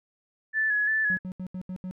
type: tone with vibrato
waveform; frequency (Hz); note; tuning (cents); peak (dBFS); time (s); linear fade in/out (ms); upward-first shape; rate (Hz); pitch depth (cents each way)
sine; 1721; A6; -39; -22; 0.53-1.19; 50; square; 2.9; 33
type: tone bursts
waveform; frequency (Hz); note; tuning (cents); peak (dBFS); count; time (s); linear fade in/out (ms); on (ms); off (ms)
triangle; 184.5; F#3; -5; -30; 6; 1.1-1.911; 0; 71; 77
effects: none